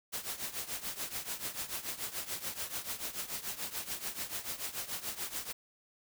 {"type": "noise with tremolo", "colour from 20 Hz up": "white", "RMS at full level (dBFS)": -36, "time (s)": [0.12, 5.53], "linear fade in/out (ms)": 20, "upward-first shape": "triangle", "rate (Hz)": 6.9, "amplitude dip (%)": 85, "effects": []}